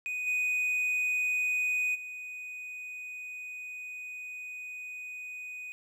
triangle tone with level steps, 2489 Hz, D#7, in tune, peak -30 / -25 / -37 dBFS, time 0.06-5.72 s, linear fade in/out 0 ms, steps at 0.26 / 1.94 s, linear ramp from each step 20 ms, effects none

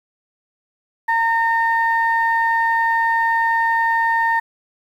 sine tone pair together, 916 / 1827 Hz, A#5 / A#6, -31 / -35 cents, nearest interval octave, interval 1196 cents, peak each -16 / -18 dBFS, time 1.08-4.4 s, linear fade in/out 10 ms, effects tanh soft clip ceiling -7 dBFS + 8-bit

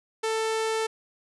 sawtooth tone, 443.2 Hz, A4, 13 cents sharp, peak -21 dBFS, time 0.23-0.87 s, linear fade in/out 10 ms, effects resampled to 24000 Hz

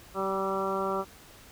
harmonic tone with a mistuned harmonic, 192.9 Hz, G3, 28 cents flat, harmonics 1 / 2 / 3 / 4 / 5 / 6 / 7, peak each -37 / -32 / -34 / -37 / -37 / -34 / -37 dBFS, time 0.14-1.05 s, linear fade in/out 50 ms, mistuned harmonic 6, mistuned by +17 cents, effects pink hiss -52 dBFS RMS until 1.51 s

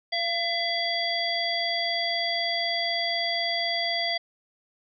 harmonic tone with a mistuned harmonic, 672 Hz, E5, 33 cents sharp, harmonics 1 / 3 / 5 / 7, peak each -30 / -30 / -30 / -30 dBFS, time 0.12-4.18 s, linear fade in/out 10 ms, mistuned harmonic 1, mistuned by +31 cents, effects none

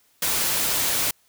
white noise, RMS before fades -23 dBFS, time 0.22-1.11 s, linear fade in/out 5 ms, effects white hiss -62 dBFS RMS until 1.28 s

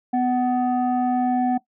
sine tone pair together, 249.8 / 748.6 Hz, B3 / F#5, +20 / +20 cents, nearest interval octave + perfect fifth, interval 1900 cents, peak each -19 dBFS, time 0.13-1.58 s, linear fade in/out 10 ms, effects noise-tail reverb RT60 0.1 s tail -18 dB re dry + tanh soft clip ceiling -15 dBFS

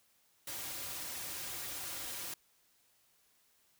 white noise with comb filter, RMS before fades -42 dBFS, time 0.47-2.34 s, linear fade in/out 5 ms, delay 4.6 ms, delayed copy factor -0.5, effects white hiss -71 dBFS RMS until 3.79 s

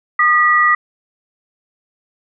sine tone pair together, 1222.8 / 1941 Hz, D#6 / B6, -30 / -31 cents, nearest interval minor sixth, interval 799 cents, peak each -12 dBFS, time 0.19-0.75 s, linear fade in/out 5 ms, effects none

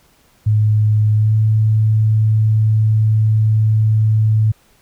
sine tone with pitch glide, 106.9 to 108.89 Hz, A2 to A2, -49 to -18 cents, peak -10 dBFS, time 0.46-4.52 s, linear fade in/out 10 ms, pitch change +31 cents, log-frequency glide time 1.15-1.34 s, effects pink hiss -54 dBFS RMS until 4.81 s

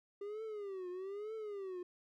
triangle tone with vibrato, 398.3 Hz, G4, 28 cents sharp, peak -39 dBFS, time 0.21-1.83 s, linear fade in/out 5 ms, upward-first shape triangle, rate 1.1 Hz, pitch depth 200 cents each way, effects none

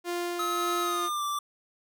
sawtooth tone with tremolo, 349.2 Hz, F4, in tune, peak -25 dBFS, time 0.04-1.1 s, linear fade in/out 50 ms, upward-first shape sine, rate 1.8 Hz, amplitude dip 30%
square tone with pitch glide, 1284 to 1170.7 Hz, E6 to D6, -46 to -6 cents, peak -29 dBFS, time 0.39-1.39 s, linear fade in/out 5 ms, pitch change -160 cents, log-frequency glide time 0.8-1.24 s
effects none

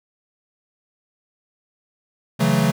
square chord, F# minor seventh, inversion second, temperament equal, 138.59 / 164.81 / 185 / 220 Hz, C#3 / E3 / F#3 / A3, 0 / 0 / 0 / 0 cents, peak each -22 dBFS, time 2.39-2.72 s, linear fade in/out 20 ms, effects none

